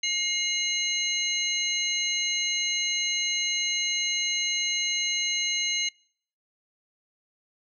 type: tone cluster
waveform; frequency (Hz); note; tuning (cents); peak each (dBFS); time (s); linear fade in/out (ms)
sine; 2134 / 2877 / 4080 / 6370; C7 / F#7 / C8 / G8; +34 / -49 / -44 / +27; -30; 0.03-5.89; 5
effects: noise-tail reverb RT60 0.6 s tail -26 dB re dry